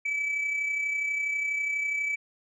sine tone with amplitude modulation, 2300 Hz, D7, 37 cents flat, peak -22 dBFS, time 0.05-2.16 s, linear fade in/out 10 ms, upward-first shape sine, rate 32.2 Hz, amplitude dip 50%, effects tanh soft clip ceiling -24 dBFS

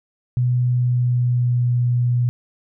sine tone with pitch glide, 123.9 to 122.12 Hz, B2 to B2, +6 to -19 cents, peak -15 dBFS, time 0.37-2.29 s, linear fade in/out 0 ms, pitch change -25 cents, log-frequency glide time 0.61-1.73 s, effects none

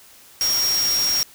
sine tone in noise, 5588 Hz, F8, in tune, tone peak -18 dBFS, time 0.41-1.23 s, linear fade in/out 0 ms, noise white, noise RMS -27 dBFS, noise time 0.41-1.23 s, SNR +6 dB, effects white hiss -48 dBFS RMS until 1.34 s

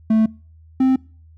triangle tone pair in turn, 220 / 261.6 Hz, A3 / C4, 0 / 0 cents, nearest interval minor third, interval 300 cents, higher second, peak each -10 dBFS, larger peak neither, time 0.1-0.26 / 0.8-0.96 s, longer neither, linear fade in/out 5 ms, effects noise-tail reverb RT60 0.4 s tail -25 dB re dry + added 80 Hz sine -44 dBFS peak until 1.37 s

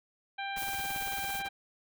harmonic tone, 790 Hz, G5, 13 cents sharp, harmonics 1 / 2 / 3 / 4 / 5, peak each -37 / -40 / -41 / -46 / -47 dBFS, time 0.38-1.49 s, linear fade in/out 10 ms
pink noise with tremolo, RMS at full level -43 dBFS, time 0.56-1.49 s, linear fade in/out 2 ms, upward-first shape sine, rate 18 Hz, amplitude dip 100%
blue noise, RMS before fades -40 dBFS, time 0.57-1.4 s, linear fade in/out 10 ms
effects none

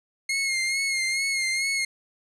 sawtooth tone with vibrato, 2145 Hz, C7, 42 cents sharp, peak -20 dBFS, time 0.29-1.85 s, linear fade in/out 5 ms, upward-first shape sine, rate 2.3 Hz, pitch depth 44 cents each way, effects resampled to 24000 Hz

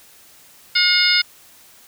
harmonic tone, 720 Hz, F#5, 47 cents flat, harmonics 2 / 3 / 4 / 5 / 6 / 7, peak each -22 / -19 / -24 / -21 / -21 / -18 dBFS, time 0.75-1.22 s, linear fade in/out 10 ms, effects white hiss -48 dBFS RMS until 1.87 s

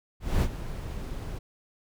brown noise with ADSR envelope, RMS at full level -22 dBFS, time 0.2-1.39 s, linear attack 220 ms, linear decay 58 ms, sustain -13 dB, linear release 13 ms, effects none

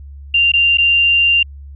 sine tone with dropouts, 2783 Hz, F7, 7 cents flat, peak -9 dBFS, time 0.34-1.43 s, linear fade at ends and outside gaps 5 ms, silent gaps 0.519-0.536 / 0.773-0.783 s, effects added 70 Hz sine -31 dBFS peak until 1.75 s

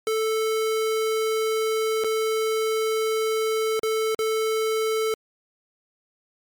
square tone with dropouts, 440 Hz, A4, in tune, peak -22 dBFS, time 0.07-5.14 s, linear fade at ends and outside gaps 1 ms, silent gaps 2.038-2.044 / 3.794-3.832 / 4.147-4.19 s, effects MP3 96 kbps

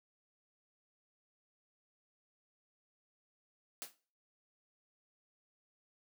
white noise with exponential decay, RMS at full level -40 dBFS, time 3.82-3.95 s, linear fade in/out 0 ms, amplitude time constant 28 ms, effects noise-tail reverb RT60 0.4 s tail -18 dB re dry + high-pass 200 Hz 12 dB/octave

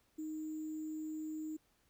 sine tone with sample-and-hold, 311.1 Hz, D#4, in tune, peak -39 dBFS, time 0.18-1.57 s, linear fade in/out 10 ms, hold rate 7350 Hz, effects pink hiss -74 dBFS RMS until 1.89 s

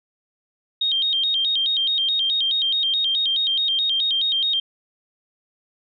sine tone with vibrato, 3442 Hz, A7, 39 cents flat, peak -18 dBFS, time 0.81-4.6 s, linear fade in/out 5 ms, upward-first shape square, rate 4.7 Hz, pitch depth 140 cents each way, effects none

